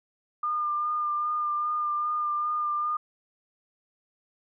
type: tone with vibrato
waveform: sine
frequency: 1205 Hz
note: D6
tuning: 44 cents sharp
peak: -25 dBFS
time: 0.43-2.97 s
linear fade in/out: 5 ms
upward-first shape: sine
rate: 2.5 Hz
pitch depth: 19 cents each way
effects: none